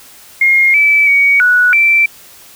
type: tone with pitch steps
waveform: sine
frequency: 2137 / 2308 / 2250 / 1471 / 2339 Hz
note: C7 / D7 / C#7 / F#6 / D7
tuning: +36 / -31 / +25 / -11 / -8 cents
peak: -6 dBFS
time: 0.41-2.06 s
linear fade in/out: 5 ms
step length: 330 ms
effects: white hiss -39 dBFS RMS until 2.55 s